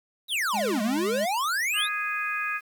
square exponential two-way sweep, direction down then up, 4031 to 202.2 to 4031 Hz, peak -25 dBFS, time 0.28-1.89 s, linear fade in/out 50 ms, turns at 0.82 s
square tone, 207.7 Hz, G#3, in tune, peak -32 dBFS, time 0.53-1.26 s, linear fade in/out 20 ms
harmonic tone, 414.5 Hz, G#4, 3 cents flat, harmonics 3 / 4 / 5 / 6, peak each -32 / -30 / -38 / -31 dBFS, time 1.73-2.61 s, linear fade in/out 50 ms
effects 9-bit

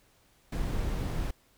brown noise, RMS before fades -31 dBFS, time 0.52-1.31 s, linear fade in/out 5 ms, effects pink hiss -65 dBFS RMS until 1.57 s

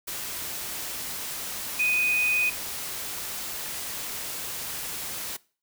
sine tone in noise, 2491 Hz, D#7, 1 cent sharp, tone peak -21 dBFS, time 1.79-2.5 s, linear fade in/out 10 ms, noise white, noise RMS -34 dBFS, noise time 0.07-5.37 s, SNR +10 dB, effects noise-tail reverb RT60 0.4 s tail -22 dB re dry

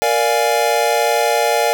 square chord, Bb dominant seventh, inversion none, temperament equal, 466.2 / 587.3 / 698.5 / 830.6 Hz, Bb4 / D5 / F5 / Ab5, 0 / 0 / 0 / 0 cents, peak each -20 dBFS, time 0.02-1.73 s, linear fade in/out 0 ms, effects none

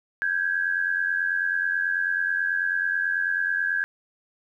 sine tone pair together, 1572 / 1661.2 Hz, G6 / G#6, +4 / 0 cents, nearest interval minor second, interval 96 cents, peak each -25 dBFS, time 0.22-3.84 s, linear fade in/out 0 ms, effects 10-bit

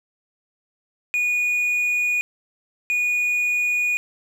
triangle tone pair in turn, 2456 / 2456 Hz, D#7 / D#7, -23 / -23 cents, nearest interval unison, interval 0 cents, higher neither, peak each -17 dBFS, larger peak neither, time 1.14-2.21 / 2.9-3.97 s, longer neither, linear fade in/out 0 ms, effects none

